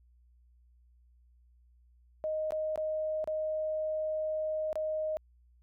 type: tone with dropouts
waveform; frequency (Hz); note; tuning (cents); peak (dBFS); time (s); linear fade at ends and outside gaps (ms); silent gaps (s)
sine; 622.3; D#5; 0; -30; 2.24-5.17; 0; 2.507-2.521 / 2.758-2.776 / 3.242-3.275 / 4.729-4.756
effects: added 60 Hz sine -60 dBFS peak until 5.62 s